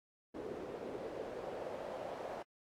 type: noise with band-pass filter sweep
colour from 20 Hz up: pink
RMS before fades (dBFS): -44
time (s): 0.34-2.43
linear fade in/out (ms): 10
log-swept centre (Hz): 400 to 640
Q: 2.7
effects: AAC 64 kbps